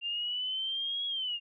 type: linear two-way sweep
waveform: sine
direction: up then down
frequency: 2780 to 3337 to 2780 Hz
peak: -31 dBFS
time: 0.01-1.4 s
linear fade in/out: 50 ms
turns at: 1.06 s
effects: none